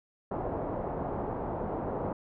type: low-pass noise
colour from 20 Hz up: white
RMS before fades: -34 dBFS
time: 0.31-2.13 s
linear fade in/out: 5 ms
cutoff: 840 Hz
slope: 24 dB/octave
effects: none